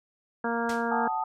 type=harmonic tone; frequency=233.1 Hz; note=A#3; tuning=in tune; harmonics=1 / 2 / 3 / 4 / 5 / 6 / 7; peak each=-31 / -32 / -34 / -33 / -39 / -35 / -36 dBFS; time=0.44-1.08 s; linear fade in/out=5 ms
type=noise with exponential decay; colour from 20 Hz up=white; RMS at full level=-32 dBFS; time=0.69-0.9 s; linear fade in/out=5 ms; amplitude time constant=45 ms
type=chord; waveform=sine; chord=D# diminished; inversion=first; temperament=equal with one note detuned; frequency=744.7 / 880 / 1244.5 Hz; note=F#5 / A5 / D#6; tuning=+11 / 0 / 0 cents; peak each=-33 / -28 / -34 dBFS; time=0.91-1.24 s; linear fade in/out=5 ms
effects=low-pass 7000 Hz 12 dB/octave